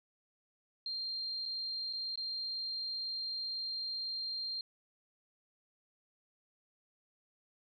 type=tone with dropouts; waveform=sine; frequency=4186 Hz; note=C8; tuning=in tune; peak=-36 dBFS; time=0.86-4.61 s; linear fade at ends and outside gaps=2 ms; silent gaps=1.455-1.459 / 1.928-1.933 / 2.157-2.175 s; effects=none